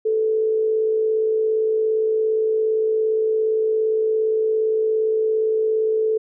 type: tone with amplitude modulation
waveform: sine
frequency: 438.2 Hz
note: A4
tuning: 7 cents flat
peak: -15 dBFS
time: 0.05-6.18 s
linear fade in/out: 10 ms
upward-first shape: sine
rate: 57.4 Hz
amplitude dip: 35%
effects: none